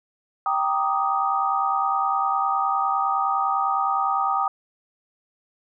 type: chord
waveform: sine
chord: Eb major seventh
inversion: first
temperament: equal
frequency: 784 / 932.3 / 1174.7 / 1244.5 Hz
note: G5 / Bb5 / D6 / Eb6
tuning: 0 / 0 / 0 / 0 cents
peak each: -24 / -29 / -29 / -23 dBFS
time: 0.46-4.48 s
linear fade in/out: 2 ms
effects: none